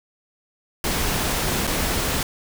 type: noise with dropouts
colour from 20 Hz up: pink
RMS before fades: -23 dBFS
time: 0.84-2.23 s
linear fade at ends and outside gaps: 2 ms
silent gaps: 1.67-1.674 s
effects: none